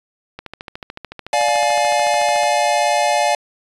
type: click train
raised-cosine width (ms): 0.3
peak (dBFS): -15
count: 29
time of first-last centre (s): 0.39-2.434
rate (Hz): 13.7
type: chord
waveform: square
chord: D diminished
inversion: none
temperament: just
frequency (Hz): 587.3 / 704.8 / 845.8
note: D5 / F5 / Ab5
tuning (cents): 0 / +16 / +31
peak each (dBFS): -20 / -19 / -19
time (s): 1.33-3.35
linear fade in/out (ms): 2
effects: resampled to 24000 Hz